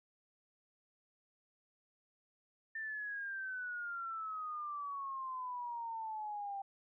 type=exponential sweep; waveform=sine; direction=down; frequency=1794 to 784 Hz; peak=-39 dBFS; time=2.75-6.62 s; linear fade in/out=5 ms; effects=none